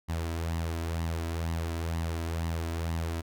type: tone with flanger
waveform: sawtooth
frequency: 82.7 Hz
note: E2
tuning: 6 cents sharp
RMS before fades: -32 dBFS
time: 0.08-3.22 s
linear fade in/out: 20 ms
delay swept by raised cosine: 1 to 3.1 ms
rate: 2.1 Hz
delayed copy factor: +0.5
effects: none